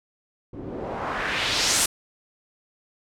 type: noise with low-pass filter sweep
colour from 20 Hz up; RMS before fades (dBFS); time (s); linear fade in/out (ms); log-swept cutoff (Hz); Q
white; -26; 0.53-1.86; 5; 250 to 9700; 1.6
effects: none